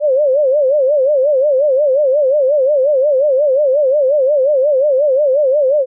sine tone with vibrato, 558 Hz, C#5, 11 cents sharp, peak -9 dBFS, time 0-5.86 s, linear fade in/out 50 ms, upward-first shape sine, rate 5.6 Hz, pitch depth 150 cents each way, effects none

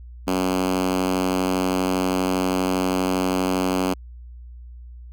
5% pulse tone with high-pass filter, 92.5 Hz, F#2, in tune, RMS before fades -22 dBFS, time 0.27-3.94 s, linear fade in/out 10 ms, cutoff 230 Hz, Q 5.2, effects added 60 Hz sine -37 dBFS peak until 5.12 s

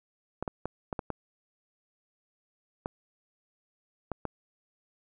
clicks, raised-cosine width 1 ms, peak -18 dBFS, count 9, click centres 0.426 / 0.478 / 0.656 / 0.928 / 0.992 / 1.103 / 2.859 / 4.117 / 4.253 s, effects none

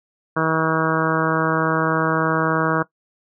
harmonic tone, 160.2 Hz, E3, 49 cents flat, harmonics 1 / 2 / 3 / 4 / 5 / 6 / 7 / 8 / 9 / 10, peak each -24 / -24 / -25 / -27 / -33 / -27 / -24 / -27 / -25 / -30 dBFS, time 0.36-2.83 s, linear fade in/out 10 ms, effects noise-tail reverb RT60 0.1 s tail -18 dB re dry

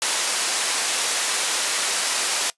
white band-pass noise, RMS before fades -23 dBFS, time 0.02-2.5 s, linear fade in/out 0 ms, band 450 to 10000 Hz, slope 12 dB/octave, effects noise-tail reverb RT60 0.1 s tail -20 dB re dry + resampled to 24000 Hz

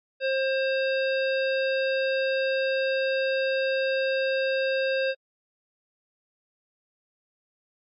harmonic tone, 532 Hz, C5, 29 cents sharp, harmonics 1 / 3 / 5 / 7 / 9, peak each -24 / -31 / -33 / -38 / -41 dBFS, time 0.2-5.15 s, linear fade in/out 50 ms, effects AAC 48 kbps

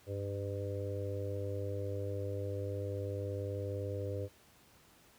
harmonic tone with a mistuned harmonic, 100.3 Hz, G2, 40 cents sharp, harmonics 1 / 3 / 4 / 5 / 6, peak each -37 / -47 / -44 / -41 / -48 dBFS, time 0.06-4.29 s, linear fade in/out 50 ms, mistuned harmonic 1, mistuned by -36 cents, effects pink hiss -63 dBFS RMS until 5.18 s + high-pass 60 Hz 12 dB/octave

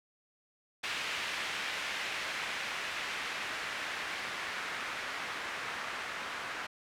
blue noise with low-pass filter sweep, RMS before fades -38 dBFS, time 0.83-6.67 s, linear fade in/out 10 ms, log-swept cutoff 2400 to 1600 Hz, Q 1.2, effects none

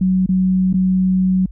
sine tone with dropouts, 186.3 Hz, F#3, 12 cents sharp, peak -12 dBFS, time 0.01-1.46 s, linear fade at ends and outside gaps 5 ms, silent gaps 0.262-0.289 / 0.73-0.74 s, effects added 50 Hz sine -32 dBFS peak until 1.51 s

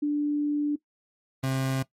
sine / 30% pulse tone pair in turn, 293.7 / 132.81 Hz, D4 / C3, 0 / +26 cents, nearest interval octave + major second, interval 1374 cents, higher first, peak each -22 dBFS, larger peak neither, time 0.02-0.76 / 1.43-1.83 s, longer first, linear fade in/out 10 ms, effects noise-tail reverb RT60 0.1 s tail -18 dB re dry + MP3 64 kbps

